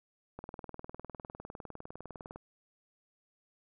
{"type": "click train", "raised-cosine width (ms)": 1, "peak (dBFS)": -29, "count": 40, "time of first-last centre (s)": [0.39, 2.36], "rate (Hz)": 19.8, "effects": []}